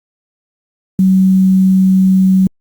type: tone with quantisation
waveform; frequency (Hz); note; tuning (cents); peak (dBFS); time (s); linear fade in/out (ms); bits
sine; 188.9; F#3; +36; -6; 0.99-2.47; 2; 6
effects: Opus 48 kbps